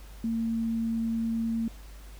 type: tone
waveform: sine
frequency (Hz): 227.4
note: A#3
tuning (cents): -43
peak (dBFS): -26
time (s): 0.24-1.68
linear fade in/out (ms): 2
effects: added 50 Hz sine -43 dBFS peak until 2.19 s + pink hiss -54 dBFS RMS until 2.19 s